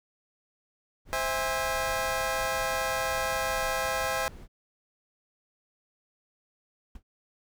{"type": "noise", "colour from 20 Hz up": "brown", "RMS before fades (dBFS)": -43, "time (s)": [1.05, 4.48], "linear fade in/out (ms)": 50}
{"type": "chord", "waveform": "20% pulse", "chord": "C augmented", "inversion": "none", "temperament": "just", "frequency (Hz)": [523.3, 654.1, 817.6], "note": ["C5", "E5", "G#5"], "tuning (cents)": [0, -14, -27], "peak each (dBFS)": -27, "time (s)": [1.13, 4.28], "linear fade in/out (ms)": 0}
{"type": "noise with exponential decay", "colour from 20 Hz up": "brown", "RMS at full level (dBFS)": -37, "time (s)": [6.95, 7.03], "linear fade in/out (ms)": 5, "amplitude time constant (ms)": 17}
{"effects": []}